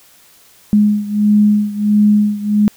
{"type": "beating tone pair", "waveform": "sine", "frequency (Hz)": [208.3, 209.8], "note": ["G#3", "G#3"], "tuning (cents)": [5, 18], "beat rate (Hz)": 1.5, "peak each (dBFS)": [-11, -14], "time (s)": [0.73, 2.68], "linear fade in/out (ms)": 0, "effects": ["white hiss -47 dBFS RMS until 2.76 s"]}